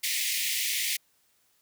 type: high-pass noise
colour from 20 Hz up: pink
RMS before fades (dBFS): -29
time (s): 0.03-0.97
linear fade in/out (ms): 10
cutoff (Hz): 1900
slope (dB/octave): 96
effects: white hiss -68 dBFS RMS until 1.61 s